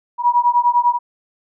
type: beating tone pair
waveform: sine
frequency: 960 / 970 Hz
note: B5 / B5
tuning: -49 / -31 cents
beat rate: 10 Hz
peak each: -15 / -15 dBFS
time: 0.18-0.99 s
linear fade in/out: 50 ms
effects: none

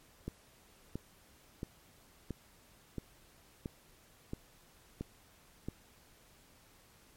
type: click train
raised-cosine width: 3 ms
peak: -25 dBFS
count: 9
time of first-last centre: 0.28-5.685 s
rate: 1.48 Hz
effects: pink hiss -63 dBFS RMS until 7.16 s + MP3 64 kbps

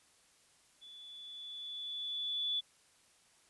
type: tone with level ramp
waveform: sine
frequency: 3452 Hz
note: A7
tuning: 34 cents flat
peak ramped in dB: -51 to -31 dBFS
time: 0.81-2.61 s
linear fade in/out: 20 ms
effects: white hiss -67 dBFS RMS until 3.49 s + resampled to 24000 Hz

